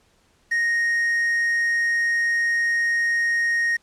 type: tone with quantisation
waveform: triangle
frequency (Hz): 1864.7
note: A#6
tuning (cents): 0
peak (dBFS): -17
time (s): 0.51-3.77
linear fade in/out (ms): 10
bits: 7
effects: pink hiss -61 dBFS RMS until 3.82 s + low-pass 9000 Hz 12 dB/octave